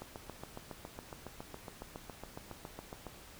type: click train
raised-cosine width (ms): 1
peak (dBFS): -29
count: 23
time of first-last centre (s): 0.02-3.067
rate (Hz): 7.22
effects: pink hiss -54 dBFS RMS until 3.39 s